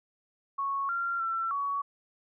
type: tone with pitch steps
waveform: sine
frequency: 1105 / 1381 / 1345 / 1124 Hz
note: C#6 / F6 / E6 / C#6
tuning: -6 / -20 / +34 / +24 cents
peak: -28 dBFS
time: 0.58-1.82 s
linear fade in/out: 10 ms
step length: 310 ms
effects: none